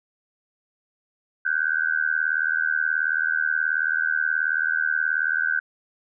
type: tone with amplitude modulation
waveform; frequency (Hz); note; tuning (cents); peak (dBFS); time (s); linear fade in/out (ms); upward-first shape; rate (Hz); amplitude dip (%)
sine; 1529; G6; -44; -16; 1.45-5.6; 10; sine; 78.6; 100
effects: none